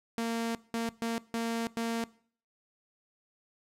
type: tone bursts at uneven times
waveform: sawtooth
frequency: 230 Hz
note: A#3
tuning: 23 cents flat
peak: -26 dBFS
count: 5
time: 0.18-0.55 / 0.74-0.89 / 1.02-1.18 / 1.34-1.67 / 1.77-2.04 s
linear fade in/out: 0 ms
effects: noise-tail reverb RT60 0.5 s tail -20 dB re dry + low-pass 12000 Hz 12 dB/octave